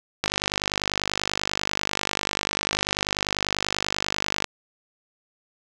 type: click train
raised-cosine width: 0.2 ms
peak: -5 dBFS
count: 212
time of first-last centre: 0.24-4.443 s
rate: 50.2 Hz
effects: none